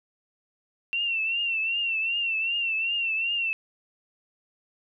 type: tone with vibrato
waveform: sine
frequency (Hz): 2718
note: F7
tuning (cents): -48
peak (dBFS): -24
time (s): 0.93-3.53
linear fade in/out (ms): 0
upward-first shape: triangle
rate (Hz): 2.6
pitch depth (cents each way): 81
effects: none